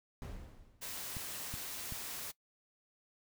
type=noise with exponential decay; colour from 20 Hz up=brown; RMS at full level=-40 dBFS; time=0.22-1.1 s; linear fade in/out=0 ms; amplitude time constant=190 ms
type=noise; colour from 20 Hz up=white; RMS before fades=-43 dBFS; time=0.81-2.32 s; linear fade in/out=20 ms
type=clicks; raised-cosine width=5 ms; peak=-31 dBFS; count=3; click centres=1.168 / 1.54 / 1.923 s
effects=noise-tail reverb RT60 0.1 s tail -20 dB re dry